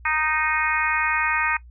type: harmonic tone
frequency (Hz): 310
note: D#4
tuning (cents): -6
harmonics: 3 / 4 / 5 / 6 / 7 / 8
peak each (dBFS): -27 / -27 / -27 / -27 / -27 / -27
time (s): 0.05-1.57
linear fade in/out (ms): 5
effects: noise-tail reverb RT60 0.1 s tail -19 dB re dry + added 60 Hz sine -42 dBFS peak until 1.7 s